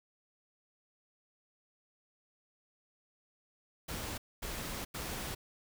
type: noise bursts at uneven times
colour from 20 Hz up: pink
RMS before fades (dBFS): -40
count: 3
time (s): 3.88-4.18 / 4.42-4.85 / 4.94-5.35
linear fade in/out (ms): 10
effects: none